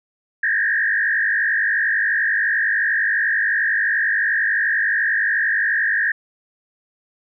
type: tone with frequency modulation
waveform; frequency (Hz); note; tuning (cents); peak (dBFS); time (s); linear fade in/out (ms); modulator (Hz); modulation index
sine; 1738; A6; -22; -16; 0.43-6.12; 5; 51.4; 2.7
effects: none